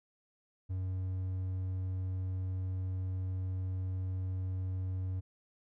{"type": "tone", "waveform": "triangle", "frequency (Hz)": 93.1, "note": "F#2", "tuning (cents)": 11, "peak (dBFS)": -31, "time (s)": [0.69, 5.21], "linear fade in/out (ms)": 20, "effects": []}